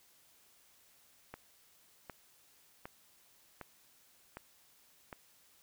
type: click train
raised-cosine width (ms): 0.5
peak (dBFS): -29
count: 6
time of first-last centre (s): 1.34-5.128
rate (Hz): 1.32
effects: white hiss -66 dBFS RMS until 5.62 s